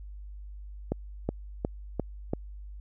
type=accelerating click train; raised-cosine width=2 ms; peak=-14 dBFS; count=5; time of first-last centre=0.92-2.335 s; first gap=370 ms; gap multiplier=0.97; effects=added 50 Hz sine -40 dBFS peak until 2.8 s